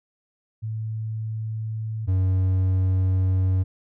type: tone pair in turn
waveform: sine / triangle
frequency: 110 / 93.52 Hz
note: A2 / F#2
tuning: 0 / +19 cents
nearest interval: minor third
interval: 281 cents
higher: first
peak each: -26 / -16 dBFS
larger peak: second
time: 0.62-2.07 / 2.07-3.64 s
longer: second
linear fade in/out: 20 ms
effects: none